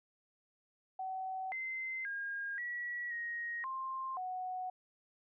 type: tone with pitch steps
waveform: sine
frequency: 756 / 2069 / 1621 / 1931 / 1879 / 1055 / 739 Hz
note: F#5 / C7 / G#6 / B6 / A#6 / C6 / F#5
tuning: +37 / -20 / -42 / -39 / +13 / +14 / -2 cents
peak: -37 dBFS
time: 0.99-4.7 s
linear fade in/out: 5 ms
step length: 530 ms
effects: none